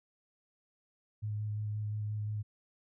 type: tone with vibrato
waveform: sine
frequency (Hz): 105.8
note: G#2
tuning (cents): +33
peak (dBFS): -33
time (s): 1.22-2.43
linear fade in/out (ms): 20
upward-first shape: square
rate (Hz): 5.7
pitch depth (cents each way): 11
effects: none